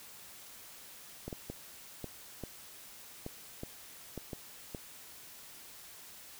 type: clicks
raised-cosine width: 2 ms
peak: -26 dBFS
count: 10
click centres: 1.28 / 1.328 / 1.5 / 2.043 / 2.437 / 3.264 / 3.634 / 4.177 / 4.332 / 4.748 s
effects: white hiss -52 dBFS RMS until 6.39 s